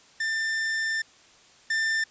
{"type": "tone pair in turn", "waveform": "45% pulse", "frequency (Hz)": [1788, 1788], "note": ["A6", "A6"], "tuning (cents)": [27, 27], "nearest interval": "unison", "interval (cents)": 0, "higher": "neither", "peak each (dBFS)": [-25, -23], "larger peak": "second", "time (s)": [[0.2, 1.02], [1.7, 2.04]], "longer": "first", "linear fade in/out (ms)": 5, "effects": ["white hiss -55 dBFS RMS until 2.1 s", "resampled to 16000 Hz"]}